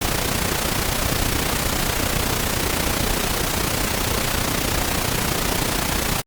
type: noise with amplitude modulation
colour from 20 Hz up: pink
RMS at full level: -19 dBFS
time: 0.01-6.22 s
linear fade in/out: 10 ms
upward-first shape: sine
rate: 29.8 Hz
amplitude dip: 60%
effects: Opus 48 kbps